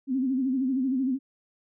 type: tone with vibrato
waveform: sine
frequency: 261.6 Hz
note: C4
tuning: in tune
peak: -23 dBFS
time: 0.07-1.19 s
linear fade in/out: 50 ms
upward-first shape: sine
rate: 13 Hz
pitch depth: 89 cents each way
effects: none

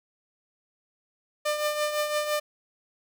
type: tone with tremolo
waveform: sawtooth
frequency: 599 Hz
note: D5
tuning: 34 cents sharp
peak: -19 dBFS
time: 1.45-2.4 s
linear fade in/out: 10 ms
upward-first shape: triangle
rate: 5.9 Hz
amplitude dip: 60%
effects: none

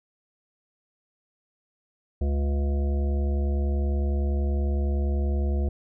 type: harmonic tone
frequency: 70.7 Hz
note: C#2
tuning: 35 cents sharp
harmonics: 1 / 3 / 5 / 7 / 9 / 10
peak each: -22 / -34 / -36 / -40 / -42 / -46 dBFS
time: 2.21-5.69 s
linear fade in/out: 5 ms
effects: none

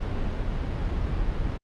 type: noise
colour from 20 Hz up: brown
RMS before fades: -27 dBFS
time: 0-1.58 s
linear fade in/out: 20 ms
effects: low-pass 4000 Hz 12 dB/octave + Opus 48 kbps

